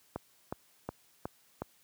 click train, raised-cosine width 1 ms, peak -21 dBFS, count 5, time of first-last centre 0.16-1.62 s, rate 2.74 Hz, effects white hiss -66 dBFS RMS until 1.83 s + high-pass 60 Hz 12 dB/octave

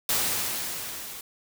white noise with level ramp, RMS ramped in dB -24 to -40 dBFS, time 0.09-1.21 s, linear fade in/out 2 ms, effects none

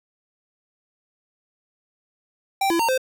square tone with pitch steps, 782 / 336.4 / 919 / 519 Hz, G5 / E4 / A#5 / C5, -4 / +35 / -25 / -14 cents, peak -19 dBFS, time 2.61-2.978 s, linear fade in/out 5 ms, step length 92 ms, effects none

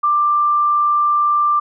sine tone, 1183 Hz, D6, 12 cents sharp, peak -12 dBFS, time 0.03-1.6 s, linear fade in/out 10 ms, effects none

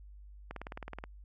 click train, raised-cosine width 0.5 ms, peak -26 dBFS, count 11, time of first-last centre 0.51-1.039 s, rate 18.9 Hz, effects added 50 Hz sine -49 dBFS peak until 1.24 s

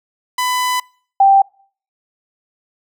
sawtooth / sine tone pair in turn, 1000 / 784.8 Hz, B5 / G5, +21 / +2 cents, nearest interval major third, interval 419 cents, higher first, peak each -12 / -6 dBFS, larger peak second, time 0.38-0.8 / 1.2-1.42 s, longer first, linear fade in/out 5 ms, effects noise-tail reverb RT60 0.5 s tail -26 dB re dry

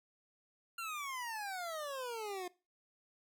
25% pulse exponential sweep, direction down, 1396.9 to 351.7 Hz, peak -36 dBFS, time 0.78-2.48 s, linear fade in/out 5 ms, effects noise-tail reverb RT60 0.3 s tail -21 dB re dry

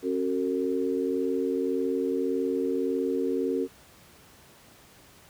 sine tone cluster, 271.1 / 373.1 / 454.9 Hz, C#4 / F#4 / A#4, -38 / +14 / -42 cents, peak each -29 dBFS, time 0.02-3.68 s, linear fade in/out 50 ms, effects pink hiss -54 dBFS RMS until 5.29 s + high-pass 60 Hz 12 dB/octave

